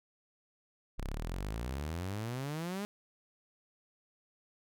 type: exponential sweep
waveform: sawtooth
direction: up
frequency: 30.87 to 210 Hz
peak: -32 dBFS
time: 0.98-2.85 s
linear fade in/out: 0 ms
effects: none